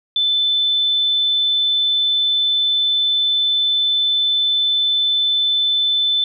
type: tone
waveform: sine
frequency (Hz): 3520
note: A7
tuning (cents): 0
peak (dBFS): -14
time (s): 0.16-6.24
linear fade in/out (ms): 2
effects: none